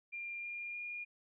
sine tone with pitch steps, 2393 / 2408 / 2424 Hz, D7 / D7 / D#7, +32 / +43 / -46 cents, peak -40 dBFS, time 0.12-1.05 s, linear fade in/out 20 ms, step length 310 ms, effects none

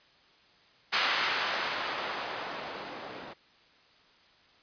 violet noise with low-pass filter sweep, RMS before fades -33 dBFS, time 0.92-3.34 s, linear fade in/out 20 ms, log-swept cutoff 1700 to 430 Hz, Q 0.76, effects white hiss -61 dBFS RMS until 4.62 s + resampled to 11025 Hz

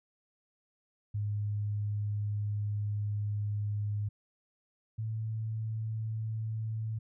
sine tone pair in turn, 103.83 / 110.39 Hz, G#2 / A2, 0 / +6 cents, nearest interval minor second, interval 106 cents, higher second, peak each -30 / -32 dBFS, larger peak first, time 1.14-4.09 / 4.98-6.99 s, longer first, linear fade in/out 10 ms, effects none

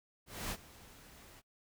pink noise with ADSR envelope, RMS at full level -38 dBFS, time 0.26-1.42 s, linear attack 250 ms, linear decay 57 ms, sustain -19 dB, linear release 35 ms, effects noise-tail reverb RT60 0.1 s tail -23 dB re dry

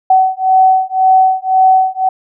sine beating tone pair, 754 / 755.9 Hz, F#5 / F#5, +32 / +37 cents, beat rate 1.9 Hz, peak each -10 dBFS, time 0.1-2.09 s, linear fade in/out 5 ms, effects none

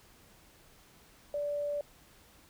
sine tone, 582 Hz, D5, 16 cents flat, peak -31 dBFS, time 1.34-1.81 s, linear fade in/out 2 ms, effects pink hiss -60 dBFS RMS until 2.49 s

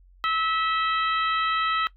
harmonic tone with a mistuned harmonic, 650 Hz, E5, 24 cents flat, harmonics 2 / 3 / 4 / 5 / 6, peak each -23 / -31 / -34 / -31 / -36 dBFS, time 0.24-1.87 s, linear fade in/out 0 ms, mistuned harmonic 5, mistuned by -48 cents, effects noise-tail reverb RT60 0.1 s tail -18 dB re dry + added 45 Hz sine -51 dBFS peak until 1.96 s

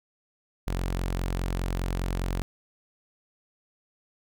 sawtooth tone, 44.91 Hz, F1, 49 cents sharp, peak -23 dBFS, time 0.67-2.42 s, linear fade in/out 0 ms, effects none

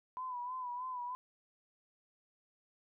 sine tone with vibrato, 998 Hz, B5, 18 cents sharp, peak -38 dBFS, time 0.17-1.15 s, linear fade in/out 0 ms, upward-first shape sine, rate 3.2 Hz, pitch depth 54 cents each way, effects none

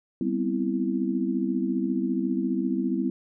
sine chord, C major seventh, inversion second, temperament equal, 196 / 246.9 / 261.6 / 329.6 Hz, G3 / B3 / C4 / E4, 0 / 0 / 0 / 0 cents, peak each -29 dBFS, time 0.21-3.1 s, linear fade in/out 2 ms, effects none

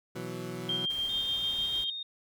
20% pulse chord, B suspended fourth, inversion none, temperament equal, 123.47 / 164.81 / 185 Hz, B2 / E3 / F#3, 0 / 0 / 0 cents, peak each -36 dBFS, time 0.15-0.86 s, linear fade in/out 10 ms
sine tone with tremolo, 3187 Hz, G7, 28 cents sharp, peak -28 dBFS, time 0.69-1.9 s, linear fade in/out 2 ms, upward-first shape square, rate 6.7 Hz, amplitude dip 30%
pink noise, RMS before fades -47 dBFS, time 0.89-1.85 s, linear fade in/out 20 ms
sine tone with pitch glide, 3645 to 3692 Hz, A#7 to A#7, -40 to -17 cents, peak -35 dBFS, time 1.09-2.03 s, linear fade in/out 5 ms, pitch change +23 cents, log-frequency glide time 1.41-1.74 s
effects none

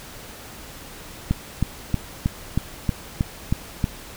click train, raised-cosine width 5 ms, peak -7 dBFS, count 9, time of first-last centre 1.31-3.842 s, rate 3.16 Hz, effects pink hiss -40 dBFS RMS until 4.16 s

